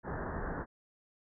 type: low-pass noise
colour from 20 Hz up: pink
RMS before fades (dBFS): -38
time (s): 0.03-0.66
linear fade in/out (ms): 50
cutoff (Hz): 1800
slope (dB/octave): 96
effects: none